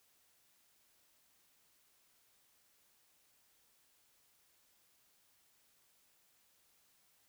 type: silence
effects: white hiss -72 dBFS RMS until 7.28 s